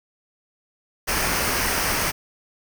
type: noise with comb filter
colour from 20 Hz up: pink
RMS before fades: -23 dBFS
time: 1.07-2.12 s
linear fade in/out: 20 ms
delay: 0.27 ms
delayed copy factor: -0.5
effects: none